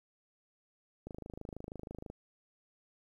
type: click train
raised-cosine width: 2 ms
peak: -30 dBFS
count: 28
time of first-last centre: 1.07-2.101 s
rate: 26.2 Hz
effects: 11-bit